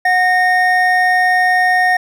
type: tone pair together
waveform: triangle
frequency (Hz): 732 / 1844.5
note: F#5 / A#6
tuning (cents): -19 / -19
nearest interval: octave + major third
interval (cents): 1600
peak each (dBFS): -11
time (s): 0.05-1.97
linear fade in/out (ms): 5
effects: none